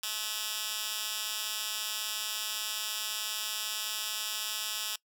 10% pulse tone with high-pass filter, 214.6 Hz, A3, 43 cents flat, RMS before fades -35 dBFS, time 0.03-4.96 s, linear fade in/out 5 ms, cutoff 3300 Hz, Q 0.89, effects noise-tail reverb RT60 0.1 s tail -22 dB re dry

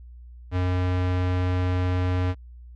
square tone, 90.8 Hz, F#2, 32 cents flat, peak -22 dBFS, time 0.51-2.35 s, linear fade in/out 50 ms, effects added 60 Hz sine -41 dBFS peak until 2.75 s + low-pass 3000 Hz 12 dB/octave

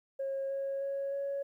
sine tone with pitch steps, 543 / 547.7 / 552.5 / 557.3 Hz, C#5 / C#5 / C#5 / C#5, -36 / -21 / -6 / +9 cents, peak -31 dBFS, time 0.19-1.43 s, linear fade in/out 10 ms, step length 310 ms, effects tanh soft clip ceiling -29 dBFS + 12-bit

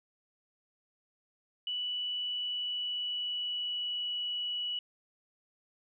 sine tone with pitch glide, 2960 to 2940 Hz, F#7 to F#7, 0 to -12 cents, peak -32 dBFS, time 1.67-4.79 s, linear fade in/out 2 ms, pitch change -12 cents, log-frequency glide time 2.16-4.11 s, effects none

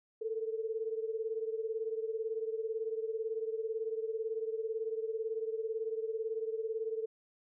sine beating tone pair, 440 / 458 Hz, A4 / A#4, 0 / -31 cents, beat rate 18 Hz, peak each -35 / -39 dBFS, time 0.21-7.06 s, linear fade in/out 10 ms, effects none

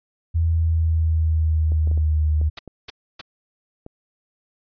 sine tone with pitch glide, 82.41 to 76.45 Hz, E2 to D#2, 0 to -30 cents, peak -16 dBFS, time 0.34-2.5 s, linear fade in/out 20 ms, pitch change -130 cents, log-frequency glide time 0.44-2.36 s
clicks, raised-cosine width 2 ms, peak -24 dBFS, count 7, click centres 1.72 / 1.874 / 1.914 / 1.976 / 2.414 / 2.677 / 3.864 s
white noise bursts, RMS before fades -30 dBFS, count 3, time 2.57-3.213 s, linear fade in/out 5 ms, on 21 ms, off 290 ms
effects resampled to 11025 Hz

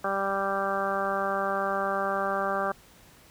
harmonic tone, 196 Hz, G3, in tune, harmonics 1 / 2 / 3 / 4 / 5 / 6 / 7 / 8, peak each -38 / -35 / -31 / -32 / -40 / -31 / -36 / -35 dBFS, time 0.04-2.72 s, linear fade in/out 5 ms, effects pink hiss -55 dBFS RMS until 3.3 s

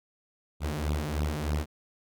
sawtooth beating tone pair, 73.42 / 76.62 Hz, D2 / D#2, 0 / -26 cents, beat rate 3.2 Hz, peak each -27 dBFS, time 0.6-1.66 s, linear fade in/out 50 ms, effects none

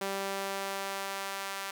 sawtooth tone with high-pass filter sweep, 195.8 Hz, G3, 2 cents flat, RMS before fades -36 dBFS, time 0.01-1.71 s, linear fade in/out 5 ms, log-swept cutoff 420 to 1100 Hz, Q 0.87, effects none

